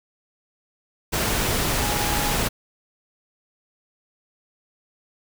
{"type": "tone in noise", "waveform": "sine", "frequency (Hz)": 830.6, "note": "G#5", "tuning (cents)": 0, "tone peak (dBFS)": -30, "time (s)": [1.79, 2.37], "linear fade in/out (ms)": 20, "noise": "pink", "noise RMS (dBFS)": -23, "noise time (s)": [1.12, 2.49], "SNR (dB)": -10, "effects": []}